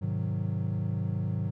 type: chord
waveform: triangle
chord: Ab dominant seventh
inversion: none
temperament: equal with one note detuned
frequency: 103.83 / 128.71 / 155.56 / 185 Hz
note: Ab2 / C3 / Eb3 / Gb3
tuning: 0 / -28 / 0 / 0 cents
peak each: -29 / -33 / -32 / -33 dBFS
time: 0.01-1.51 s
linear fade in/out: 20 ms
effects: none